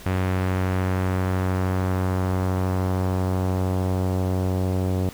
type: tone with low-pass filter sweep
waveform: sawtooth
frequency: 93 Hz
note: F#2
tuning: 9 cents sharp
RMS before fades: -23 dBFS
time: 0.06-5.09 s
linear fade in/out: 0 ms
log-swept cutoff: 2300 to 590 Hz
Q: 1.1
effects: pink hiss -43 dBFS RMS until 5.13 s